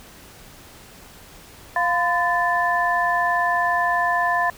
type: tone cluster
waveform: sine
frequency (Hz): 699 / 1017 / 1757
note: F5 / C6 / A6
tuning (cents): +1 / -50 / -3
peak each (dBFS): -22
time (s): 1.76-4.5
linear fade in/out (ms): 2
effects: pink hiss -45 dBFS RMS until 4.57 s